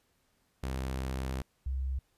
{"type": "tone pair in turn", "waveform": ["sawtooth", "sine"], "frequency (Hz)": [65.41, 66.02], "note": ["C2", "C2"], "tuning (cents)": [0, 16], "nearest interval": "unison", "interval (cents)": 16, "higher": "second", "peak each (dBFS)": [-29, -30], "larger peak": "first", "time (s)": [[0.63, 1.42], [1.66, 1.99]], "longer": "first", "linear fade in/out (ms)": 5, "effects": ["pink hiss -73 dBFS RMS until 2.17 s", "resampled to 32000 Hz"]}